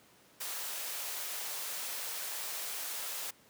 white high-pass noise, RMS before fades -39 dBFS, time 0.4-3.31 s, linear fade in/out 10 ms, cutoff 440 Hz, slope 24 dB/octave, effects pink hiss -62 dBFS RMS until 3.49 s + high-pass 150 Hz 12 dB/octave

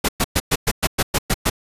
pink noise bursts, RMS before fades -17 dBFS, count 10, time 0.04-1.5 s, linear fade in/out 10 ms, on 47 ms, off 110 ms, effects resampled to 32000 Hz

